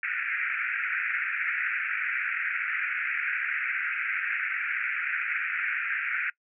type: band-pass noise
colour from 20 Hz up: pink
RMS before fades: -30 dBFS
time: 0.03-6.3 s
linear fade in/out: 2 ms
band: 1400 to 2500 Hz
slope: 96 dB/octave
effects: noise-tail reverb RT60 0.1 s tail -22 dB re dry